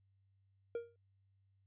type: tone with exponential decay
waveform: triangle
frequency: 468.6 Hz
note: A#4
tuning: 9 cents sharp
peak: -32 dBFS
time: 0.75-0.96 s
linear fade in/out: 2 ms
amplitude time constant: 44 ms
effects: added 97 Hz sine -70 dBFS peak until 1.66 s + resampled to 8000 Hz

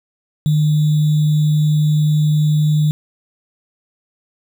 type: tone with sample-and-hold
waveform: sine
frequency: 151.9 Hz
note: D#3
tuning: 41 cents flat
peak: -11 dBFS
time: 0.46-2.91 s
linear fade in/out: 0 ms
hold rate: 3675 Hz
effects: none

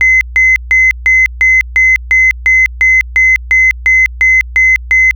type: tone bursts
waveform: sine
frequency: 2049 Hz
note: C7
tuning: 37 cents flat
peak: -3 dBFS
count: 15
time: 0.01-5.11 s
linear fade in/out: 0 ms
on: 200 ms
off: 150 ms
effects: tanh soft clip ceiling 0 dBFS + added 60 Hz sine -22 dBFS peak until 5.15 s

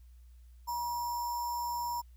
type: tone with sample-and-hold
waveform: sine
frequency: 959 Hz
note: A#5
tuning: 49 cents sharp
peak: -32 dBFS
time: 0.67-2.02 s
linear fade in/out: 20 ms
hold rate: 6300 Hz
effects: added 60 Hz sine -52 dBFS peak until 2.16 s + white hiss -74 dBFS RMS until 2.16 s

